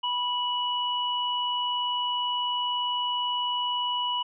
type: tone pair together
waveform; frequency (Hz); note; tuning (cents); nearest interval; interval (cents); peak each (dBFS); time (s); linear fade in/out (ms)
sine; 981 / 2940; B5 / F#7; -12 / -12; octave + perfect fifth; 1900; -28; 0.03-4.23; 10
effects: none